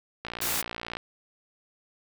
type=click train; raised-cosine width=0.3 ms; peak=-18 dBFS; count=43; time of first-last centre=0.25-0.969 s; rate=58.4 Hz
type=noise; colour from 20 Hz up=white; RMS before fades=-29 dBFS; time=0.41-0.62 s; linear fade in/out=10 ms
effects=none